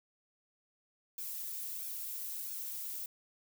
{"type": "noise with flanger", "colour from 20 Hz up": "violet", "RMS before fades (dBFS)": -41, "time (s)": [1.18, 3.06], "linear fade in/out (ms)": 2, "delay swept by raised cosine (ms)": [1, 3.3], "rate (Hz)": 1.5, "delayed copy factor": -0.7, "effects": []}